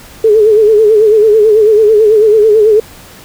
sine tone with vibrato, 430 Hz, A4, 40 cents flat, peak -3 dBFS, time 0.24-2.8 s, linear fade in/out 5 ms, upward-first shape sine, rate 9.1 Hz, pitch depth 75 cents each way, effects pink hiss -35 dBFS RMS until 3.24 s

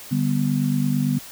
sine chord, G major, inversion second, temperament just, 147 / 196 / 245 Hz, D3 / G3 / B3, +2 / 0 / -14 cents, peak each -22 / -25 / -22 dBFS, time 0.11-1.19 s, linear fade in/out 10 ms, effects white hiss -40 dBFS RMS until 1.31 s

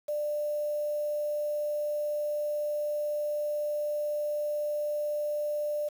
sine tone with quantisation, 594 Hz, D5, 20 cents sharp, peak -28 dBFS, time 0.08-5.89 s, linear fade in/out 10 ms, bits 8, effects none

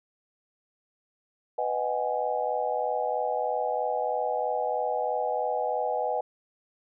sine chord, G# minor seventh, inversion first, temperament just, 498.4 / 623 / 747.5 / 830.6 Hz, B4 / D#5 / F#5 / G#5, +16 / +2 / +17 / 0 cents, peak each -31 dBFS, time 1.58-6.21 s, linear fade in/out 5 ms, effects none

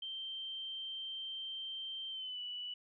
sine tone with pitch glide, 3135 to 2959 Hz, G7 to F#7, -1 to -1 cents, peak -40 dBFS, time 0.02-2.74 s, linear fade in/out 5 ms, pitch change -100 cents, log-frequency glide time 2.1-2.4 s, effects none

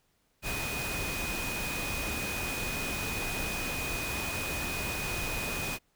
sine tone in noise, 2489 Hz, D#7, in tune, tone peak -36 dBFS, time 0.42-5.79 s, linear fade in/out 50 ms, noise pink, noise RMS -35 dBFS, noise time 0.42-5.79 s, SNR -4 dB, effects pink hiss -72 dBFS RMS until 5.95 s

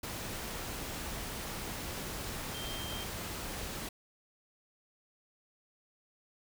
sine tone in noise, 3163 Hz, G7, 15 cents sharp, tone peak -43 dBFS, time 2.54-3.04 s, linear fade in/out 5 ms, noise pink, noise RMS -40 dBFS, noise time 0.03-3.89 s, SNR -6 dB, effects none

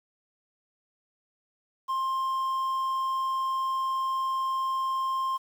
triangle tone with quantisation, 1057 Hz, C6, 17 cents sharp, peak -24 dBFS, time 1.88-5.38 s, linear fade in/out 20 ms, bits 9, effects none

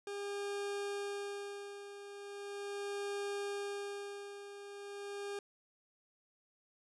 40% pulse tone with tremolo, 403.6 Hz, G#4, 49 cents flat, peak -36 dBFS, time 0.07-5.39 s, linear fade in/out 2 ms, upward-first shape sine, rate 0.39 Hz, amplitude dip 70%, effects resampled to 24000 Hz

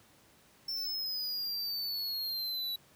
square exponential sweep, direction down, 5400 to 3916 Hz, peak -34 dBFS, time 0.68-2.76 s, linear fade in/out 5 ms, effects pink hiss -62 dBFS RMS until 2.95 s + high-pass 80 Hz 12 dB/octave

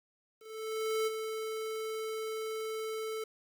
square tone with ADSR envelope, 439.4 Hz, A4, 2 cents flat, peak -29 dBFS, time 0.39-3.24 s, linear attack 680 ms, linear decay 20 ms, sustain -7 dB, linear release 4 ms, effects 10-bit

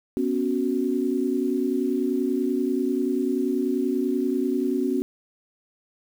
sine chord, B suspended second, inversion none, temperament equal, 246.9 / 277.2 / 370 Hz, B3 / C#4 / F#4, 0 / 0 / 0 cents, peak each -26 / -25 / -26 dBFS, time 0.17-5.02 s, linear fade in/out 0 ms, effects 8-bit

